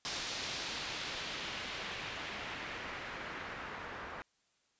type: noise with low-pass filter sweep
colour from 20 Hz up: white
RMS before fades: -42 dBFS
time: 0.05-4.22 s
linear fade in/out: 0 ms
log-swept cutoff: 5100 to 1400 Hz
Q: 1.2
effects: white hiss -75 dBFS RMS until 4.79 s + resampled to 16000 Hz